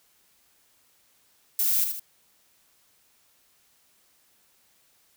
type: noise with echo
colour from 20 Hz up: violet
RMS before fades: -24 dBFS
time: 1.59-1.84 s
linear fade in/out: 2 ms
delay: 78 ms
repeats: 2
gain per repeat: -6 dB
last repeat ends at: 1.996 s
effects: white hiss -64 dBFS RMS until 5.16 s